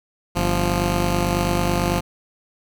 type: tone pair together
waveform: 10% pulse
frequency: 49.08 / 174.61 Hz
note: G1 / F3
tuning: +3 / 0 cents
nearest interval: octave + minor seventh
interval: 2197 cents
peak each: -13 / -13 dBFS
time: 0.35-2.01 s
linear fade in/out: 20 ms
effects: none

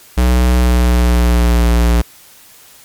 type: tone with pitch glide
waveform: square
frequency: 61.74 to 58.75 Hz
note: B1 to A#1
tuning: 0 to +14 cents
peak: -9 dBFS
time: 0.17-2.02 s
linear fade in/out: 10 ms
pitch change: -86 cents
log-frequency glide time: 0.5-1.69 s
effects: white hiss -42 dBFS RMS until 2.84 s + MP3 96 kbps

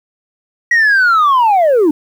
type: linear sweep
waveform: sine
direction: down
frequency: 1926 to 281.8 Hz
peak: -5 dBFS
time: 0.71-1.91 s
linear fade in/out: 5 ms
effects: tanh soft clip ceiling -6 dBFS + 7-bit

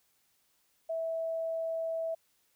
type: tone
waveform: sine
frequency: 654 Hz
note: E5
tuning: 14 cents flat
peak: -31 dBFS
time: 0.89-2.15 s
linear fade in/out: 10 ms
effects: white hiss -72 dBFS RMS until 2.55 s

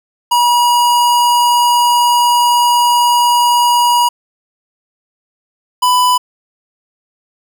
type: tone pair in turn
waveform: square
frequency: 963 / 995.2 Hz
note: B5 / B5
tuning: -44 / +13 cents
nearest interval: minor second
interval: 57 cents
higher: second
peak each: -9 dBFS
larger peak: neither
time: 0.31-4.09 / 5.82-6.18 s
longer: first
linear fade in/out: 10 ms
effects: none

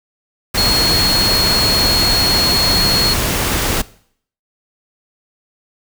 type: tone in noise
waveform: sine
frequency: 4313 Hz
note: C#8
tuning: 48 cents flat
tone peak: -13 dBFS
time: 0.57-3.14 s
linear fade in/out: 10 ms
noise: pink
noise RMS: -17 dBFS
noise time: 0.54-3.82 s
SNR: +1 dB
effects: noise-tail reverb RT60 0.6 s tail -20 dB re dry

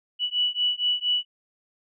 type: beating tone pair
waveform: sine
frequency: 2950 / 2954.3 Hz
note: F#7 / F#7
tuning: -6 / -3 cents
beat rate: 4.3 Hz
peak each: -25 dBFS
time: 0.19-1.25 s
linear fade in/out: 50 ms
effects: none

